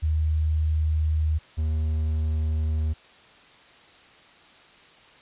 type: tone pair in turn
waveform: sine / triangle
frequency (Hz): 77.9 / 77.9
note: D#2 / D#2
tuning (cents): +3 / +3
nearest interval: unison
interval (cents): 0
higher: neither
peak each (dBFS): -20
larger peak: neither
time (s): 0.02-1.39 / 1.57-2.94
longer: neither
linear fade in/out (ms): 20
effects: white hiss -52 dBFS RMS until 5.21 s + resampled to 8000 Hz